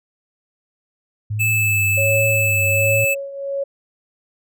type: tone with vibrato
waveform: sine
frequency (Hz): 104.4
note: G#2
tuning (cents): +10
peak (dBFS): -20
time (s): 1.3-3.05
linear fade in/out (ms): 10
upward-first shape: triangle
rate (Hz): 1.3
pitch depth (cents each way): 100
type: tone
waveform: square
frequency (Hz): 2620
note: E7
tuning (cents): -11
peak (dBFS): -17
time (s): 1.39-3.15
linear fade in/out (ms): 20
type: tone with tremolo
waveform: sine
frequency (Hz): 554.4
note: C#5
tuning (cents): 0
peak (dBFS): -17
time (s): 1.97-3.64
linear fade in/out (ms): 10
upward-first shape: triangle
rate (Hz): 1.3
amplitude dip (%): 80
effects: none